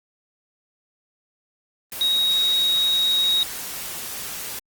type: tone in noise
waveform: sine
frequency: 3787 Hz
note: A#7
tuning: 27 cents sharp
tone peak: -17 dBFS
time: 2.01-3.43 s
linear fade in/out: 0 ms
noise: white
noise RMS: -32 dBFS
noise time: 1.92-4.59 s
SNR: +12 dB
effects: Opus 24 kbps